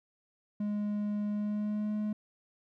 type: tone with pitch glide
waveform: triangle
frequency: 207.7 to 211.5 Hz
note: G#3 to G#3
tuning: 0 to +32 cents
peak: -28 dBFS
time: 0.6-2.13 s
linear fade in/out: 5 ms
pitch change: +32 cents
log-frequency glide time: 1.29-1.94 s
effects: none